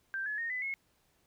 sine tone with pitch steps, 1573 / 1705.5 / 1849.1 / 2005 / 2174 Hz, G6 / G#6 / A#6 / B6 / C#7, +6 / +46 / -15 / +26 / -34 cents, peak -33 dBFS, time 0.14-0.74 s, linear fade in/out 0 ms, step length 120 ms, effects pink hiss -72 dBFS RMS until 1.26 s

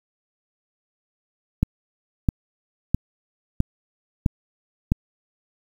click train, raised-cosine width 5 ms, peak -5 dBFS, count 6, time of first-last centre 1.63-4.919 s, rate 1.52 Hz, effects 7-bit

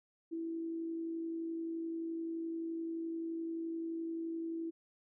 sine tone with amplitude modulation, 329.6 Hz, E4, in tune, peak -35 dBFS, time 0.31-4.71 s, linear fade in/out 20 ms, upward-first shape sine, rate 51.6 Hz, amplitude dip 30%, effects none

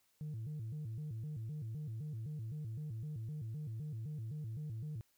sine tone with vibrato, 130 Hz, C3, 11 cents flat, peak -38 dBFS, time 0.21-5.01 s, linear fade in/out 0 ms, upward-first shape square, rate 3.9 Hz, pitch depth 270 cents each way, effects tanh soft clip ceiling -38 dBFS + white hiss -75 dBFS RMS until 5.17 s

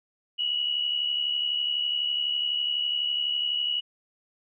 sine tone pair together, 2857 / 2929 Hz, F7 / F#7, +39 / -18 cents, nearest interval unison, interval 43 cents, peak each -33 / -25 dBFS, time 0.38-3.81 s, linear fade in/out 20 ms, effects none

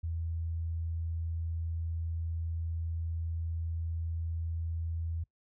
sine tone, 82.5 Hz, E2, 2 cents sharp, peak -32 dBFS, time 0.03-5.24 s, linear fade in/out 10 ms, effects noise-tail reverb RT60 0.1 s tail -23 dB re dry

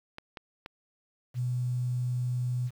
clicks, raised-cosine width 0.3 ms, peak -24 dBFS, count 3, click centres 0.184 / 0.372 / 0.661 s
sine tone, 124 Hz, B2, 7 cents sharp, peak -27 dBFS, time 1.34-2.71 s, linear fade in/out 50 ms
effects 9-bit

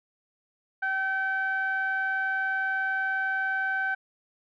sawtooth tone with low-pass filter, 769 Hz, G5, 33 cents flat, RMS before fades -28 dBFS, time 0.82-3.95 s, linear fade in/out 10 ms, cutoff 1600 Hz, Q 6, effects none

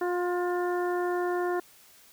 harmonic tone with a mistuned harmonic, 355.5 Hz, F4, 31 cents sharp, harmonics 1 / 2 / 3 / 4 / 5, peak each -27 / -33 / -37 / -39 / -41 dBFS, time 0.01-1.6 s, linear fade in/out 5 ms, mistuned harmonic 3, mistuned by -16 cents, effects white hiss -56 dBFS RMS until 2.12 s

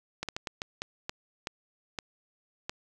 slowing click train, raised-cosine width 0.2 ms, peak -16 dBFS, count 10, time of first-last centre 0.23-2.695 s, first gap 57 ms, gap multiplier 1.37, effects none

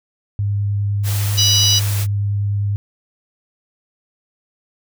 sine tone with vibrato, 101.5 Hz, G#2, 39 cents flat, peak -16 dBFS, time 0.39-2.76 s, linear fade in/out 0 ms, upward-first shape triangle, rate 9.9 Hz, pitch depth 10 cents each way
white noise, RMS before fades -27 dBFS, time 1.03-2.07 s, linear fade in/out 50 ms
harmonic tone, 981 Hz, B5, 12 cents flat, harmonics 3 / 4 / 5 / 6, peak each -18 / -18 / -18 / -18 dBFS, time 1.37-1.8 s, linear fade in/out 20 ms
effects none

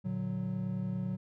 triangle chord, Bb augmented, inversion none, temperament equal, 116.54 / 146.83 / 185 Hz, Bb2 / D3 / F#3, 0 / 0 / 0 cents, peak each -36 / -38 / -32 dBFS, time 0.04-1.17 s, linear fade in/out 20 ms, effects none

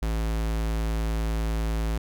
square tone, 55 Hz, A1, in tune, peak -25 dBFS, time 0.02-1.98 s, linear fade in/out 5 ms, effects none

